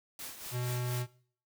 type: noise with tremolo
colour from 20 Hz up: white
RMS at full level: -42 dBFS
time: 0.19-1.02 s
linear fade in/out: 2 ms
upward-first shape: sine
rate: 4.3 Hz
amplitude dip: 60%
type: tone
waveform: square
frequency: 123.47 Hz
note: B2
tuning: in tune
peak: -33 dBFS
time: 0.51-1.07 s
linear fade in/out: 50 ms
effects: noise-tail reverb RT60 0.5 s tail -20 dB re dry